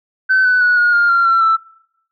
sine tone with pitch steps, 1528 / 1497.4 / 1467.4 / 1438.1 / 1409.3 / 1381.1 / 1353.5 / 1326.4 Hz, G6 / F#6 / F#6 / F#6 / F6 / F6 / E6 / E6, -45 / +20 / -15 / -50 / +15 / -20 / +45 / +10 cents, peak -8 dBFS, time 0.29-1.57 s, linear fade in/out 20 ms, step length 160 ms, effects noise-tail reverb RT60 0.8 s tail -25 dB re dry + tanh soft clip ceiling -6 dBFS

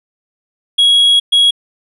triangle tone bursts at uneven times, 3318 Hz, G#7, 2 cents flat, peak -5 dBFS, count 2, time 0.78-1.2 / 1.32-1.51 s, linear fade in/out 10 ms, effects resampled to 24000 Hz

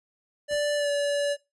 square tone with pitch glide, 586 to 574.3 Hz, D5 to D5, -4 to -39 cents, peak -24 dBFS, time 0.48-1.37 s, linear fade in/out 50 ms, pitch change -35 cents, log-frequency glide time 0.76-0.9 s
brown noise with exponential decay, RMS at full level -40 dBFS, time 0.51-0.68 s, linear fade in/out 1 ms, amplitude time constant 35 ms
effects noise-tail reverb RT60 0.2 s tail -18 dB re dry + resampled to 24000 Hz

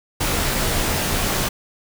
pink noise with comb filter, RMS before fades -21 dBFS, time 0.2-1.49 s, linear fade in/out 10 ms, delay 18 ms, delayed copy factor -0.55, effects none

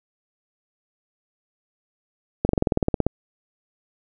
slowing click train, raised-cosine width 2 ms, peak -5 dBFS, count 13, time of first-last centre 2.45-3.066 s, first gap 41 ms, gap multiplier 1.04, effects none

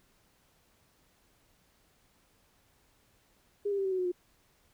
sine tone with pitch steps, 408 / 398.9 / 390 / 381.3 / 372.8 / 364.5 / 356.4 Hz, G#4 / G4 / G4 / G4 / F#4 / F#4 / F4, -31 / +30 / -9 / -48 / +13 / -26 / +35 cents, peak -28 dBFS, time 3.65-4.119 s, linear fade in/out 10 ms, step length 67 ms, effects pink hiss -68 dBFS RMS until 4.73 s

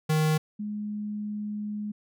square / sine tone pair in turn, 155.56 / 209.3 Hz, D#3 / G#3, 0 / +14 cents, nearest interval perfect fourth, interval 514 cents, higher second, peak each -22 / -30 dBFS, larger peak first, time 0.09-0.38 / 0.59-1.92 s, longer second, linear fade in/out 10 ms, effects none

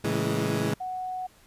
20% pulse chord, A major seventh, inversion none, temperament equal with one note detuned, 112.64 / 138.59 / 164.81 / 207.7 Hz, A2 / C#3 / E3 / G#3, +41 / 0 / 0 / 0 cents, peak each -26 dBFS, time 0.04-0.74 s, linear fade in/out 5 ms
sine tone, 740 Hz, F#5, in tune, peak -30 dBFS, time 0.8-1.27 s, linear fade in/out 10 ms
effects pink hiss -58 dBFS RMS until 1.46 s + resampled to 32000 Hz

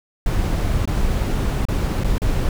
brown noise with dropouts, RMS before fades -19 dBFS, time 0.26-2.49 s, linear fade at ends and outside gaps 2 ms, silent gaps 0.855-0.875 / 1.653-1.685 / 2.037-2.044 / 2.182-2.218 s, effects none

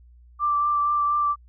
sine tone with vibrato, 1174.7 Hz, D6, in tune, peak -19 dBFS, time 0.39-1.36 s, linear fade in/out 50 ms, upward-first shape triangle, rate 4.2 Hz, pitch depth 16 cents each way, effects added 60 Hz sine -48 dBFS peak until 1.48 s

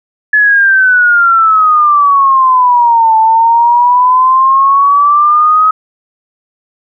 sine exponential two-way sweep, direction down then up, 1718 to 880 to 1274 Hz, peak -4 dBFS, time 0.33-5.71 s, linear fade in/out 5 ms, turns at 3.17 s, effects none

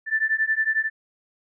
sine beating tone pair, 1760 / 1771 Hz, A6 / A6, 0 / +11 cents, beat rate 11 Hz, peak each -23 dBFS, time 0.06-0.9 s, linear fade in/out 50 ms, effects none

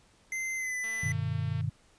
square tone with pitch glide, 2072 to 2001 Hz, C7 to B6, -17 to +22 cents, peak -32 dBFS, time 0.32-1.12 s, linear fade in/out 2 ms, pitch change -61 cents, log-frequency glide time 0.56-0.75 s
click train, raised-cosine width 0.3 ms, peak -34 dBFS, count 175, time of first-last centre 0.84-1.61 s, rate 226 Hz
sine chord, G augmented, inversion none, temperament just, 98 / 122.5 / 153.12 Hz, G2 / B2 / D#3, 0 / -14 / -27 cents, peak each -33 dBFS, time 1.03-1.7 s, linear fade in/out 5 ms
effects pink hiss -63 dBFS RMS until 1.98 s + resampled to 22050 Hz

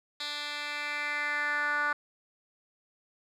10% pulse tone with band-pass filter sweep, 293.7 Hz, D4, in tune, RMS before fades -32 dBFS, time 0.2-1.93 s, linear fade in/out 5 ms, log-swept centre 3600 to 1400 Hz, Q 3.4, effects none

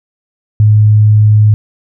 sine tone, 106.4 Hz, G#2, 42 cents sharp, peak -3 dBFS, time 0.6-1.54 s, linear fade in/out 0 ms, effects none

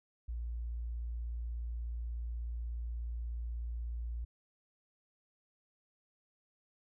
triangle tone with tanh clipping, 58.27 Hz, A#1, in tune, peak -36 dBFS, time 0.28-4.25 s, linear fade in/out 10 ms, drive 4 dB, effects none

